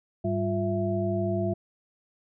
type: tone cluster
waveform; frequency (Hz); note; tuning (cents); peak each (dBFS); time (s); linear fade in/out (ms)
sine; 102.9 / 195.1 / 351.4 / 663; G#2 / G3 / F4 / E5; -16 / -8 / +11 / +10; -30; 0.24-1.54; 10
effects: none